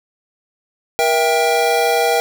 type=chord; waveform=square; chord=E diminished; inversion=second; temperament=just; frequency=474.7 / 659.3 / 791.1 Hz; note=Bb4 / E5 / G5; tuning=+31 / 0 / +16 cents; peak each=-18 / -20 / -18 dBFS; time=0.99-2.2 s; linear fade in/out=0 ms; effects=none